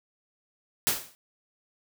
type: noise with exponential decay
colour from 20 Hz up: white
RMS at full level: -21 dBFS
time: 0.87-1.15 s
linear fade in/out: 0 ms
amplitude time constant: 59 ms
effects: none